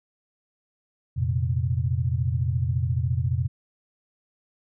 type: chord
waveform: sine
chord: F suspended fourth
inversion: none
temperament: equal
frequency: 87.31 / 116.54 / 130.81 Hz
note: F2 / Bb2 / C3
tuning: 0 / 0 / 0 cents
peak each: -26 dBFS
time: 1.16-3.48 s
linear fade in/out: 20 ms
effects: none